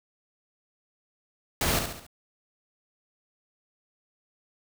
pink noise with echo, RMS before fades -26 dBFS, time 1.61-1.79 s, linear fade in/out 2 ms, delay 69 ms, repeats 4, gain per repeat -6 dB, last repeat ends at 2.066 s, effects none

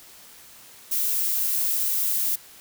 violet noise, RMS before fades -24 dBFS, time 0.91-2.36 s, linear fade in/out 10 ms, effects white hiss -48 dBFS RMS until 2.6 s

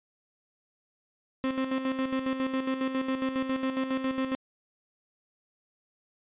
35% pulse tone with tremolo, 263.3 Hz, C4, 11 cents sharp, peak -24 dBFS, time 1.44-4.35 s, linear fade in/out 0 ms, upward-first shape square, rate 7.3 Hz, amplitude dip 55%, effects resampled to 8000 Hz

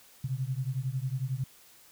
sine beating tone pair, 126.2 / 137.2 Hz, B2 / C#3, +38 / -17 cents, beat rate 11 Hz, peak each -32 / -33 dBFS, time 0.24-1.44 s, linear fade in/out 5 ms, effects white hiss -57 dBFS RMS until 1.91 s

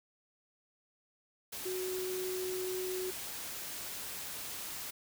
sine tone in noise, 370 Hz, F#4, in tune, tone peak -35 dBFS, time 1.65-3.11 s, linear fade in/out 10 ms, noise white, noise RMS -42 dBFS, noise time 1.52-4.91 s, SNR +4 dB, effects none

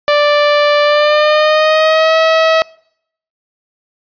sawtooth tone with pitch glide, 587.3 to 644.2 Hz, D5 to E5, 0 to -40 cents, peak -4 dBFS, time 0.08-2.62 s, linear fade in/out 0 ms, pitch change +160 cents, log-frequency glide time 0.83-2.17 s, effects noise-tail reverb RT60 0.7 s tail -25 dB re dry + resampled to 11025 Hz

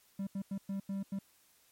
triangle tone bursts at uneven times, 196 Hz, G3, in tune, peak -32 dBFS, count 6, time 0.19-0.27 / 0.35-0.42 / 0.51-0.58 / 0.69-0.8 / 0.89-1.03 / 1.12-1.19 s, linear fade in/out 5 ms, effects white hiss -67 dBFS RMS until 1.71 s + MP3 64 kbps

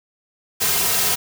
white noise with comb filter, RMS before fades -19 dBFS, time 0.6-1.16 s, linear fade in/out 20 ms, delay 3.5 ms, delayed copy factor -0.85, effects none

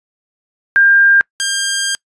sine / 10% pulse tone pair in turn, 1600 / 1600 Hz, G6 / G6, +35 / +35 cents, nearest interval unison, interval 0 cents, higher neither, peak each -6 dBFS, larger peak neither, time 0.76-1.21 / 1.4-1.95 s, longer second, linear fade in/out 0 ms, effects noise-tail reverb RT60 0.1 s tail -26 dB re dry + resampled to 22050 Hz

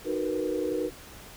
sine chord, B major seventh, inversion first, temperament just, 308.7 / 370.4 / 463 / 493.9 Hz, D#4 / F#4 / A#4 / B4, -14 / +2 / -12 / 0 cents, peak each -32 dBFS, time 0.04-0.91 s, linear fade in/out 50 ms, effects pink hiss -47 dBFS RMS until 1.36 s

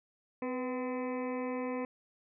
harmonic tone with a mistuned harmonic, 255.5 Hz, C4, 41 cents flat, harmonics 1 / 2 / 3 / 4 / 5 / 7 / 8 / 9 / 10, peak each -36 / -37 / -47 / -43 / -55 / -53 / -51 / -52 / -54 dBFS, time 0.42-1.85 s, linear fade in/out 2 ms, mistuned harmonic 2, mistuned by -46 cents, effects none

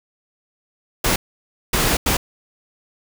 pink noise bursts at uneven times, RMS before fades -18 dBFS, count 3, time 1.04-1.16 / 1.73-1.97 / 2.06-2.17 s, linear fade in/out 5 ms, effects none

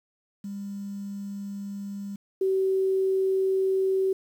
sine tone pair in turn, 200.2 / 382.1 Hz, G3 / G4, +37 / -44 cents, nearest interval major seventh, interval 1119 cents, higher second, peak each -32 / -21 dBFS, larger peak second, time 0.44-2.16 / 2.41-4.13 s, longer neither, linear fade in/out 5 ms, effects 9-bit

